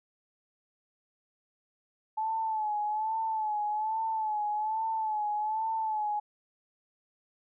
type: tone with vibrato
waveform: sine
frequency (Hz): 864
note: A5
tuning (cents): -32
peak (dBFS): -28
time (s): 2.17-6.2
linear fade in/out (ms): 10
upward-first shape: sine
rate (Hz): 1.2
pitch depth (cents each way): 57
effects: none